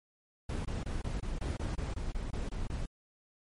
brown noise bursts, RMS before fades -35 dBFS, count 13, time 0.49-2.858 s, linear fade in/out 5 ms, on 160 ms, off 24 ms, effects MP3 48 kbps

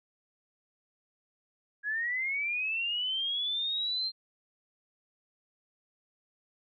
sine linear sweep, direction up, 1648 to 4186 Hz, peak -29 dBFS, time 1.83-4.12 s, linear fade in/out 50 ms, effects none

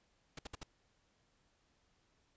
pink noise bursts, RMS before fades -45 dBFS, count 4, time 0.37-0.633 s, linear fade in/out 5 ms, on 20 ms, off 61 ms, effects pink hiss -75 dBFS RMS until 2.36 s + resampled to 16000 Hz

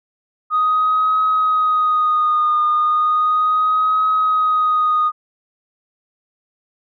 sine tone with vibrato, 1244.5 Hz, D#6, in tune, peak -12 dBFS, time 0.5-5.12 s, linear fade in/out 50 ms, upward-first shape triangle, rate 0.35 Hz, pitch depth 37 cents each way, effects tanh soft clip ceiling -9 dBFS

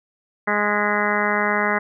harmonic tone with a mistuned harmonic, 207.7 Hz, G#3, in tune, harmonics 1 / 2 / 3 / 4 / 5 / 6 / 7 / 8 / 9 / 10, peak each -27 / -27 / -27 / -27 / -27 / -27 / -27 / -27 / -27 / -27 dBFS, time 0.47-1.79 s, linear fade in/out 10 ms, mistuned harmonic 10, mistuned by -44 cents, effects none

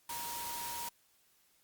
sine tone in noise, 945 Hz, A#5, 23 cents sharp, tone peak -42 dBFS, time 0.09-0.89 s, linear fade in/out 5 ms, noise white, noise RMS -42 dBFS, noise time 0.09-0.89 s, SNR -3 dB, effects white hiss -70 dBFS RMS until 1.63 s + Opus 48 kbps

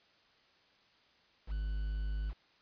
triangle tone with quantisation, 51.6 Hz, G#1, 10 cents flat, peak -31 dBFS, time 1.47-2.34 s, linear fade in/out 50 ms, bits 9, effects white hiss -67 dBFS RMS until 2.61 s + resampled to 11025 Hz

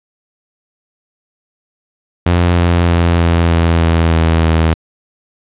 sawtooth tone with pitch steps, 87.31 / 86.36 / 85.41 / 84.48 / 83.56 / 82.65 / 81.75 / 80.85 Hz, F2 / F2 / F2 / E2 / E2 / E2 / E2 / E2, 0 / -19 / -38 / +43 / +24 / +5 / -14 / -33 cents, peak -5 dBFS, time 2.26-4.74 s, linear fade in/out 5 ms, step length 310 ms, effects resampled to 8000 Hz + 7-bit

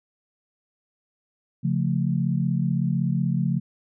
sine chord, Db augmented, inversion none, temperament equal, 138.59 / 174.61 / 220 Hz, Db3 / F3 / A3, 0 / 0 / 0 cents, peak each -24 / -24 / -28 dBFS, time 1.63-3.6 s, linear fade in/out 20 ms, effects none

